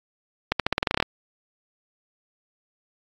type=accelerating click train; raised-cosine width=0.3 ms; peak=-4 dBFS; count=12; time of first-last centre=0.52-1.026 s; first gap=77 ms; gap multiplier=0.89; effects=AAC 64 kbps